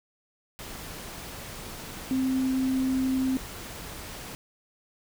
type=tone in noise; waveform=sine; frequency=261.6 Hz; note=C4; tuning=in tune; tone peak=-23 dBFS; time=2.11-3.37 s; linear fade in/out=0 ms; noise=pink; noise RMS=-40 dBFS; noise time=0.59-4.35 s; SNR=+14 dB; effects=none